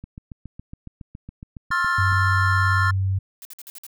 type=click train; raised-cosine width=5 ms; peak=-24 dBFS; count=16; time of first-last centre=0.04-2.123 s; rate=7.2 Hz
type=chord; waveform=triangle; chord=F major seventh; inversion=second; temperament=equal with one note detuned; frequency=1067.3 / 1318.5 / 1396.9 / 1760 Hz; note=C6 / E6 / F6 / A6; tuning=+34 / 0 / 0 / 0 cents; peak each=-23 / -27 / -21 / -23 dBFS; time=1.71-2.91 s; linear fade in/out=5 ms
type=tone; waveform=sine; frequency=95.9 Hz; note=G2; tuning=37 cents flat; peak=-19 dBFS; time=1.98-3.19 s; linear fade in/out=10 ms
type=noise bursts; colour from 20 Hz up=blue; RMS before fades=-39 dBFS; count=6; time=3.42-3.866 s; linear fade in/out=0 ms; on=31 ms; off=52 ms
effects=none